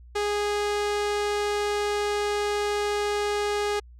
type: tone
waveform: sawtooth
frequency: 413.1 Hz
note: G#4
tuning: 9 cents flat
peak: -20 dBFS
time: 0.15-3.8 s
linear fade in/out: 10 ms
effects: added 60 Hz sine -45 dBFS peak until 3.99 s + low-pass 8000 Hz 12 dB/octave